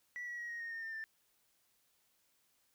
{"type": "tone with pitch steps", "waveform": "sine", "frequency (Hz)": [1953, 1927.2, 1901.8, 1876.7, 1851.9, 1827.5, 1803.4, 1779.6], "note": ["B6", "B6", "A#6", "A#6", "A#6", "A#6", "A6", "A6"], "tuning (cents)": [-20, -43, 34, 11, -12, -35, 42, 19], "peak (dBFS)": -39, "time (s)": [0.16, 1.04], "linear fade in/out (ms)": 0, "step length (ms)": 110, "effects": ["tanh soft clip ceiling -38 dBFS", "white hiss -75 dBFS RMS until 2.74 s"]}